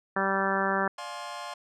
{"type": "harmonic tone", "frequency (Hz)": 194.2, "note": "G3", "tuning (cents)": -16, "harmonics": [1, 2, 3, 4, 5, 6, 7, 8, 9], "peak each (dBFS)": [-33, -33, -33, -33, -33, -33, -33, -33, -33], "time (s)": [0.16, 0.88], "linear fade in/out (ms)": 5}
{"type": "chord", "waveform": "sawtooth", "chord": "D half-diminished seventh", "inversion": "none", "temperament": "just", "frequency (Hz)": [587.3, 704.8, 845.8, 1057.2], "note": ["D5", "F5", "Ab5", "C6"], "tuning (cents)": [0, 16, 31, 18], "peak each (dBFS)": [-40, -37, -39, -35], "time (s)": [0.98, 1.54], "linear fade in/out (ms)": 5}
{"effects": ["low-pass 7000 Hz 12 dB/octave"]}